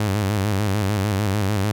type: tone with vibrato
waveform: sawtooth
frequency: 101.1 Hz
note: G#2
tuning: 46 cents flat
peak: -15 dBFS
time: 0-1.72 s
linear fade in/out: 5 ms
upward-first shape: square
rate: 6.7 Hz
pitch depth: 83 cents each way
effects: none